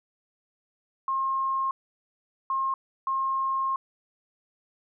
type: tone bursts at uneven times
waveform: sine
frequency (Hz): 1070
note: C6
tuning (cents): +38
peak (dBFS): -24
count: 3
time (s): 1.08-1.71 / 2.5-2.74 / 3.07-3.76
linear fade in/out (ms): 2
effects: none